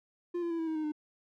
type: tone with pitch steps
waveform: triangle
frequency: 349.2 / 341 / 333 / 325.3 / 317.6 / 310.2 / 302.9 Hz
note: F4 / F4 / E4 / E4 / D#4 / D#4 / D#4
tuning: 0 / -41 / +18 / -23 / +36 / -5 / -46 cents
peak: -29 dBFS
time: 0.34-0.921 s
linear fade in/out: 10 ms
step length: 83 ms
effects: none